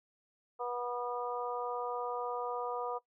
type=harmonic tone; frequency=243.6 Hz; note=B3; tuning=24 cents flat; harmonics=2 / 3 / 4 / 5; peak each=-38 / -40 / -41 / -42 dBFS; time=0.59-2.99 s; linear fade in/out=20 ms; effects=noise-tail reverb RT60 0.1 s tail -18 dB re dry